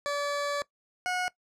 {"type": "tone pair in turn", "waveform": "20% pulse", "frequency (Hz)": [575, 728.2], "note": ["D5", "F#5"], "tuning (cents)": [-37, -28], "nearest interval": "major third", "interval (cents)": 409, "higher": "second", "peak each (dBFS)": -23, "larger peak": "neither", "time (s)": [[0.06, 0.62], [1.06, 1.28]], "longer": "first", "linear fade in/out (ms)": 0, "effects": ["noise-tail reverb RT60 0.1 s tail -20 dB re dry", "low-pass 8000 Hz 12 dB/octave"]}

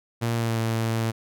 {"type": "tone with pitch glide", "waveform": "sawtooth", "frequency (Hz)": [116.54, 113.35], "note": ["A#2", "A#2"], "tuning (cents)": [0, -48], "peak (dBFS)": -19, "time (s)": [0.21, 1.12], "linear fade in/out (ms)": 20, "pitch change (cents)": -48, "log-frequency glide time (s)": [0.35, 0.57], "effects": []}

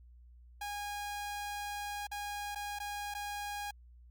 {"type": "tone with dropouts", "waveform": "sawtooth", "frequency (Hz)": 820, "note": "G#5", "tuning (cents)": -22, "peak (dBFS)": -34, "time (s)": [0.61, 3.71], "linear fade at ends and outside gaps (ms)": 5, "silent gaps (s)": [[2.07, 2.114], [2.549, 2.557], [2.789, 2.8], [3.141, 3.148]], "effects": ["added 60 Hz sine -54 dBFS peak until 4.1 s", "Opus 48 kbps"]}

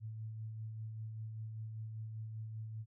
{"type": "tone with tremolo", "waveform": "sine", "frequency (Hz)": 110, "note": "A2", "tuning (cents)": 0, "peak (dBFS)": -40, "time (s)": [0, 2.86], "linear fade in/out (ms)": 50, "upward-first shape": "sine", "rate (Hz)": 5.1, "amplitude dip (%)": 30, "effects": []}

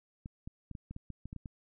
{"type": "clicks", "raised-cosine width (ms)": 5, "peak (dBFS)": -30, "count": 11, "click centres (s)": [0.259, 0.475, 0.713, 0.752, 0.91, 0.964, 1.103, 1.256, 1.329, 1.363, 1.458], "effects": []}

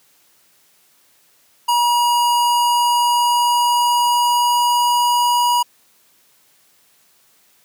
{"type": "tone with pitch glide", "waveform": "square", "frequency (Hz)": [959, 966.8], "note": ["A#5", "B5"], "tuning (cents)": [49, -37], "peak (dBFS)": -14, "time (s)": [1.68, 5.63], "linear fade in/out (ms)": 10, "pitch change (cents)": 14, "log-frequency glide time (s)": [2.22, 5.5], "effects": ["white hiss -56 dBFS RMS until 7.64 s", "high-pass 100 Hz 12 dB/octave"]}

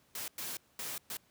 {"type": "noise bursts at uneven times", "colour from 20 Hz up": "white", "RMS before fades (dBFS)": -40, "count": 4, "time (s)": [[0.15, 0.28], [0.38, 0.57], [0.79, 0.98], [1.1, 1.17]], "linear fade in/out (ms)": 2, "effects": ["pink hiss -68 dBFS RMS until 1.3 s", "high-pass 80 Hz 12 dB/octave"]}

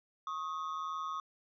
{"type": "ring-modulated tone", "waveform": "triangle", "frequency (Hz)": 1174.7, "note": "D6", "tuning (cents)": 0, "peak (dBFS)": -31, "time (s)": [0.27, 1.2], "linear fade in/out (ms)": 0, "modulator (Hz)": 81.2, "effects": ["resampled to 16000 Hz"]}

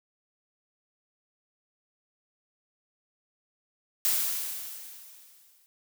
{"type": "noise with exponential decay", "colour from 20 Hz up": "blue", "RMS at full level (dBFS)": -24, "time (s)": [4.05, 5.66], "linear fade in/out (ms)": 0, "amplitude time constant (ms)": 350, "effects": []}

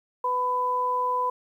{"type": "tone pair together", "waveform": "sine", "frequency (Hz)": [497.7, 1000], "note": ["B4", "B5"], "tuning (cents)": [13, 21], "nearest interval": "octave", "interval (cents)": 1208, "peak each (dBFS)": [-31, -23], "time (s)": [0.24, 1.3], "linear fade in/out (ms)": 5, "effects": ["10-bit"]}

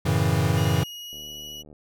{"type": "chord", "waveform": "square", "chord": "F# minor seventh", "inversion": "none", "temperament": "equal with one note detuned", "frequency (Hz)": [92.5, 110, 138.59, 162.92], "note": ["F#2", "A2", "C#3", "E3"], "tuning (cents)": [0, 0, 0, -20], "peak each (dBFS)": -26, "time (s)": [0.05, 0.84], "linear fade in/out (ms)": 10}
{"type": "tone with pitch glide", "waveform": "35% pulse", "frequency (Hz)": [2883, 2922], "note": ["F#7", "F#7"], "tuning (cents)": [-46, -22], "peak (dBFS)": -34, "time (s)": [0.56, 1.63], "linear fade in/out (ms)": 20, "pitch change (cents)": 24, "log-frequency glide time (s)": [0.89, 1.27]}
{"type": "click train", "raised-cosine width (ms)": 2, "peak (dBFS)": -35, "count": 46, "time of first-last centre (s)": [1.13, 1.728], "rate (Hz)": 75.2}
{"effects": []}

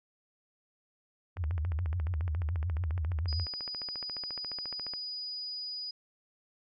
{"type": "tone with vibrato", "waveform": "sine", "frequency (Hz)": 82.41, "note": "E2", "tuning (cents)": 0, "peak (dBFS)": -29, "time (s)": [1.36, 3.47], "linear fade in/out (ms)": 50, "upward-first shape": "triangle", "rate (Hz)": 7, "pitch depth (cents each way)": 220}
{"type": "click train", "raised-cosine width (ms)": 0.5, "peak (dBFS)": -29, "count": 52, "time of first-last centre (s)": [1.37, 4.936], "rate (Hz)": 14.3}
{"type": "tone", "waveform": "sine", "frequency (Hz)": 4940, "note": "D#8", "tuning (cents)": -13, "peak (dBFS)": -36, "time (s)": [3.28, 5.91], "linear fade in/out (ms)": 5}
{"effects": []}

